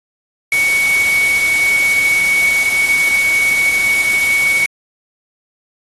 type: tone in noise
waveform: sine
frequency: 2233 Hz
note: C#7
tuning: 12 cents sharp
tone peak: -11 dBFS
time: 0.52-4.66 s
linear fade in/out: 2 ms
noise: white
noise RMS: -23 dBFS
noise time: 0.52-4.66 s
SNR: +9 dB
effects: AAC 32 kbps